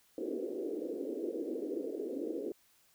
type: band-pass noise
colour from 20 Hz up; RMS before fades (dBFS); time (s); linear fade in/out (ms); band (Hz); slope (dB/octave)
white; -38; 0.18-2.52; 2; 270 to 480; 48
effects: white hiss -68 dBFS RMS until 2.94 s